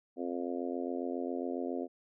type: harmonic tone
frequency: 87.31 Hz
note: F2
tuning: in tune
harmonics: 3 / 4 / 5 / 6 / 7 / 8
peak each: -37 / -39 / -41 / -43 / -44 / -45 dBFS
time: 0.16-1.88 s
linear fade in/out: 50 ms
effects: none